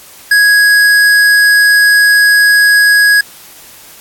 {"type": "tone with hard clipping", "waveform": "sine", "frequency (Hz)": 1661.2, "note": "G#6", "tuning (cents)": 0, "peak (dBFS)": -6, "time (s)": [0.31, 3.21], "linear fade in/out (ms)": 5, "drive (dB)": 14, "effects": ["white hiss -36 dBFS RMS until 4 s", "AAC 64 kbps"]}